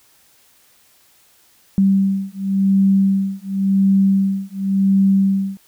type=beating tone pair; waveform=sine; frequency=194.1 / 195.02 Hz; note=G3 / G3; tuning=-17 / -9 cents; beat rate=0.92 Hz; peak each=-16 dBFS; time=1.78-5.57 s; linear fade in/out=0 ms; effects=white hiss -54 dBFS RMS until 5.67 s